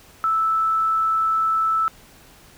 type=tone; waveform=sine; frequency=1315 Hz; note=E6; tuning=5 cents flat; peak=-17 dBFS; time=0.24-1.88 s; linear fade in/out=0 ms; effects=pink hiss -49 dBFS RMS until 2.57 s